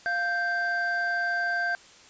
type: tone pair together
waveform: triangle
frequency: 698.5 / 1568 Hz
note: F5 / G6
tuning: 0 / 0 cents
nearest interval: octave + major second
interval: 1400 cents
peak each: -29 / -24 dBFS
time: 0.06-1.75 s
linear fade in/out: 0 ms
effects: white hiss -52 dBFS RMS until 2.09 s + resampled to 16000 Hz